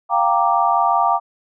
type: chord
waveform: sine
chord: G minor seventh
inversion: third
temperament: equal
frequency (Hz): 698.5 / 784 / 932.3 / 1174.7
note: F5 / G5 / Bb5 / D6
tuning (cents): 0 / 0 / 0 / 0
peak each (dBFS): -19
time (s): 0.09-1.2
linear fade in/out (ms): 50
effects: none